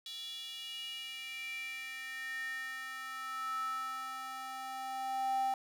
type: tone with high-pass filter sweep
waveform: square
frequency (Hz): 261.6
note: C4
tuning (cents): 0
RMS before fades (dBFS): -40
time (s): 0.06-5.54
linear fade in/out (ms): 2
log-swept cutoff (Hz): 3600 to 750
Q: 7.8
effects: none